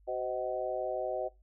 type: harmonic tone with a mistuned harmonic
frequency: 125.3 Hz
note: B2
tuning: 25 cents sharp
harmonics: 3 / 4 / 5 / 6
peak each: -39 / -37 / -35 / -39 dBFS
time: 0.07-1.29 s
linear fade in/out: 20 ms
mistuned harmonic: 4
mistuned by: +45 cents
effects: noise-tail reverb RT60 0.2 s tail -19 dB re dry + added 50 Hz sine -59 dBFS peak until 1.42 s